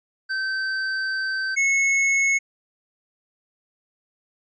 square tone pair in turn, 1547 / 2188 Hz, G6 / C#7, -23 / -23 cents, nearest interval tritone, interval 600 cents, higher second, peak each -24 / -18 dBFS, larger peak second, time 0.29-1.56 / 1.56-2.39 s, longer first, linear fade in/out 20 ms, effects resampled to 16000 Hz

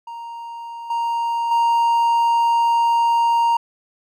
triangle tone with level steps, 932.3 Hz, A#5, in tune, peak -28 / -17 / -12 dBFS, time 0.07-3.57 s, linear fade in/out 5 ms, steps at 0.9 / 1.51 s, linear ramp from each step 5 ms, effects none

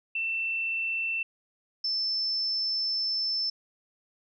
sine tone pair in turn, 2681 / 5291 Hz, E7 / E8, +29 / +6 cents, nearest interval octave, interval 1177 cents, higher second, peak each -27 / -26 dBFS, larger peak second, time 0.15-1.23 / 1.84-3.5 s, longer second, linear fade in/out 5 ms, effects none

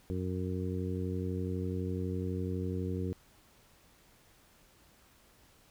harmonic tone, 92 Hz, F#2, 9 cents flat, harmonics 1 / 2 / 3 / 4 / 5, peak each -35 / -38 / -40 / -41 / -42 dBFS, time 0.1-3.13 s, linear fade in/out 0 ms, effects pink hiss -63 dBFS RMS until 5.7 s

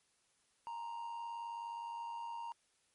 triangle tone with amplitude modulation, 932.3 Hz, A#5, in tune, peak -37 dBFS, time 0.67-2.52 s, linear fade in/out 0 ms, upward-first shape sine, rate 99.3 Hz, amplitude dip 50%, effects white hiss -75 dBFS RMS until 2.94 s + MP3 48 kbps

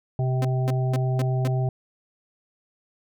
harmonic tone, 129.1 Hz, C3, 23 cents flat, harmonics 1 / 3 / 5 / 6, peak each -21 / -33 / -34 / -36 dBFS, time 0.19-1.69 s, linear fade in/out 2 ms
sawtooth tone bursts, 258.3 Hz, C4, 22 cents flat, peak -23 dBFS, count 5, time 0.42-1.475 s, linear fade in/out 2 ms, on 27 ms, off 230 ms
effects none

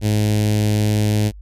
sawtooth tone with notch filter, 105.9 Hz, G#2, 34 cents sharp, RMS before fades -17 dBFS, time 0.01-1.32 s, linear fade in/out 50 ms, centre 1200 Hz, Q 0.59, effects added 50 Hz sine -35 dBFS peak until 1.41 s + resampled to 32000 Hz

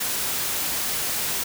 white noise, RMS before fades -26 dBFS, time 0-1.44 s, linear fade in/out 10 ms, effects none

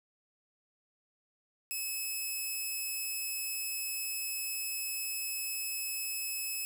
5% pulse tone, 2586 Hz, E7, 34 cents flat, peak -25 dBFS, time 1.71-6.65 s, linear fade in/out 0 ms, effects 9-bit

